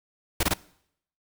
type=noise bursts; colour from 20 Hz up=pink; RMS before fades=-23 dBFS; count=3; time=0.4-0.538 s; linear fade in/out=5 ms; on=32 ms; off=21 ms; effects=noise-tail reverb RT60 0.7 s tail -22 dB re dry